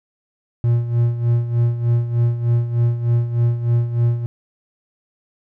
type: tone with tremolo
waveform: triangle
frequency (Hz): 118.5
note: A#2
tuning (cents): +29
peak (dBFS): -10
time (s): 0.64-4.26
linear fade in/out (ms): 0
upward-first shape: sine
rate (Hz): 3.3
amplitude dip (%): 70
effects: none